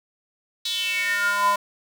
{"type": "tone with high-pass filter sweep", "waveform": "square", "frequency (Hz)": 203.2, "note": "G#3", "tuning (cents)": -38, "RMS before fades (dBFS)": -23, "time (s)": [0.65, 1.56], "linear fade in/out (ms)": 5, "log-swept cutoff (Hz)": [3900, 870], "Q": 6.5, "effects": []}